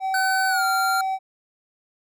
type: tone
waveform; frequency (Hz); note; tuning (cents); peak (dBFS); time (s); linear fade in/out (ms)
triangle; 765; G5; -42; -20; 0-1.19; 50
type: tone with pitch glide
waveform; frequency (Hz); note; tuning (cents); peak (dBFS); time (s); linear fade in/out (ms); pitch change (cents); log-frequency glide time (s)
square; 1513 to 1387.4; F#6 to F6; +38 to -12; -22; 0.14-1.01; 2; -150; 0.48-0.64
effects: none